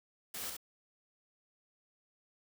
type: noise with echo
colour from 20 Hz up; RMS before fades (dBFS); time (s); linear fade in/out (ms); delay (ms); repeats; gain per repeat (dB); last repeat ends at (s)
white; -42; 0.34-0.5; 5; 68; 1; -2; 0.568
effects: none